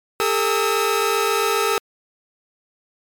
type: tone cluster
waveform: sawtooth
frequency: 403.9 / 451.4 / 1291 Hz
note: G#4 / A4 / E6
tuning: -48 / +44 / -37 cents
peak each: -18 dBFS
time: 0.2-1.78 s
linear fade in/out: 0 ms
effects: MP3 96 kbps